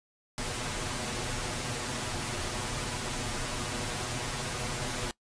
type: noise with comb filter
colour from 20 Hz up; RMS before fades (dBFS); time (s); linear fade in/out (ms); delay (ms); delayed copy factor
pink; -34; 0.38-5.11; 0; 8.2; +0.75
effects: noise-tail reverb RT60 0.1 s tail -21 dB re dry + resampled to 22050 Hz